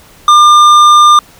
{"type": "tone with tanh clipping", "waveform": "sine", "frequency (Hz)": 1200, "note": "D6", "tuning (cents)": 37, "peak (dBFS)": -3, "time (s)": [0.28, 1.19], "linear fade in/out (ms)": 2, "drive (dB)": 12, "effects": ["pink hiss -40 dBFS RMS until 1.39 s"]}